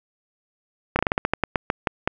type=slowing click train; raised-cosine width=0.5 ms; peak=-4 dBFS; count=13; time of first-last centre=0.96-2.075 s; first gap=30 ms; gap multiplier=1.19; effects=none

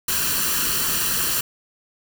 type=noise with comb filter; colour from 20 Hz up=white; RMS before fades=-22 dBFS; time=0.08-1.41 s; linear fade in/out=5 ms; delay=0.69 ms; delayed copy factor=+0.65; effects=none

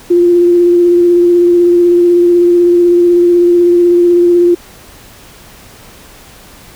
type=tone with vibrato; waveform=sine; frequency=349.2 Hz; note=F4; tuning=in tune; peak=-4 dBFS; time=0.1-4.55 s; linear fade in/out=10 ms; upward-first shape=sine; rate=16 Hz; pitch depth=17 cents each way; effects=pink hiss -37 dBFS RMS until 6.75 s

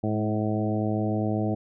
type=harmonic tone with a mistuned harmonic; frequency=107.5 Hz; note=A2; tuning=40 cents flat; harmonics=1 / 2 / 3 / 4 / 5 / 6 / 7; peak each=-28 / -28 / -30 / -35 / -36 / -34 / -36 dBFS; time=0.03-1.55 s; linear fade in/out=10 ms; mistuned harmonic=2; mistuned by=-19 cents; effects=none

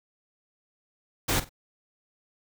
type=noise with echo; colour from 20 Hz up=pink; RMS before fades=-25 dBFS; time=1.28-1.4 s; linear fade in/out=10 ms; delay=47 ms; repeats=2; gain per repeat=-14 dB; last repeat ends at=1.494 s; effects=none

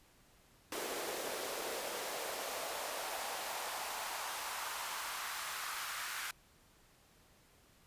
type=noise with high-pass filter sweep; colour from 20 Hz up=pink; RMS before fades=-41 dBFS; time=0.72-6.31 s; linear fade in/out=2 ms; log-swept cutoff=390 to 1400 Hz; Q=1.9; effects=pink hiss -66 dBFS RMS until 7.86 s + resampled to 32000 Hz

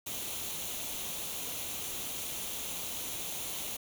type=noise with comb filter; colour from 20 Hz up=white; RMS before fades=-38 dBFS; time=0.06-3.77 s; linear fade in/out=10 ms; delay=0.3 ms; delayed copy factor=+0.55; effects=none

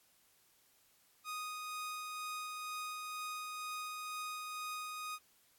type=tone with tremolo; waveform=sawtooth; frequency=1243 Hz; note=D#6; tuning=2 cents flat; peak=-36 dBFS; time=1.24-5.19 s; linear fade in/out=50 ms; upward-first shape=sine; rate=2.1 Hz; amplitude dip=25%; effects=white hiss -70 dBFS RMS until 5.58 s + AAC 64 kbps

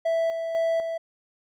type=tone with tremolo; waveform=triangle; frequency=659.3 Hz; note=E5; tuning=in tune; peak=-19 dBFS; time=0.05-0.98 s; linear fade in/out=10 ms; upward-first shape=square; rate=2 Hz; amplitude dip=50%; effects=none

